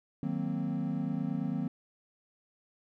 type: chord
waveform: triangle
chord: C half-diminished seventh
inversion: first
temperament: equal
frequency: 155.56 / 185 / 233.1 / 261.6 Hz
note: Eb3 / Gb3 / Bb3 / C4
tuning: 0 / 0 / 0 / 0 cents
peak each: -34 dBFS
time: 0.23-1.68 s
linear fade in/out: 2 ms
effects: none